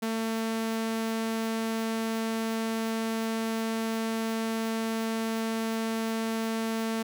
sawtooth tone, 224.3 Hz, A3, 34 cents sharp, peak -24 dBFS, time 0.02-7.03 s, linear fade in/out 10 ms, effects none

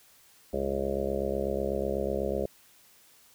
harmonic tone, 68.1 Hz, C#2, 30 cents flat, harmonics 1 / 2 / 3 / 5 / 6 / 7 / 8 / 9 / 10, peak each -37 / -44 / -36 / -38 / -33 / -38 / -33 / -36 / -42 dBFS, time 0.53-2.46 s, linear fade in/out 5 ms, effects white hiss -59 dBFS RMS until 3.34 s

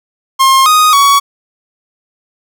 45% pulse tone with pitch steps, 1066 / 1244 / 1123 Hz, C6 / D#6 / C#6, +32 / -1 / +22 cents, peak -5 dBFS, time 0.39-1.2 s, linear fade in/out 20 ms, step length 270 ms, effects none

